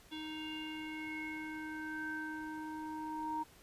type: tone with low-pass filter sweep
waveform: square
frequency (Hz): 311.1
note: D#4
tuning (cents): 0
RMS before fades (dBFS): -42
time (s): 0.11-3.44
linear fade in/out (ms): 20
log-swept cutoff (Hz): 3300 to 940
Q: 7.6
effects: pink hiss -61 dBFS RMS until 3.62 s + resampled to 32000 Hz